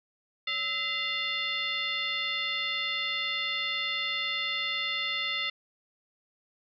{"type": "tone with frequency modulation", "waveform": "sine", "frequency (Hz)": 2794, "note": "F7", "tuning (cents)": 0, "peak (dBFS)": -28, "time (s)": [0.47, 5.5], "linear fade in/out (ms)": 5, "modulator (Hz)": 742, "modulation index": 1.6, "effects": []}